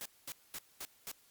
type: noise bursts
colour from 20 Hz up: white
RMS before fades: -43 dBFS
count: 5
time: 0.01-1.115 s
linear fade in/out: 0 ms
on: 45 ms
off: 220 ms
effects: white hiss -66 dBFS RMS until 1.3 s + Opus 48 kbps